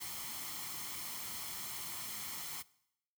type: noise with comb filter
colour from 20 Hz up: white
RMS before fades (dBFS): -43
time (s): 0-2.63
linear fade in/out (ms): 20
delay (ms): 0.94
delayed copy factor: +0.55
effects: noise-tail reverb RT60 0.8 s tail -21 dB re dry + high-pass 80 Hz 12 dB/octave